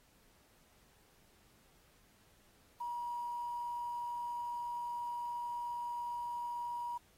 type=tone with quantisation; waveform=sine; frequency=957 Hz; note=A#5; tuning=45 cents sharp; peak=-37 dBFS; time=2.8-6.98 s; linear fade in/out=10 ms; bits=10; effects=pink hiss -68 dBFS RMS until 7.17 s + AAC 48 kbps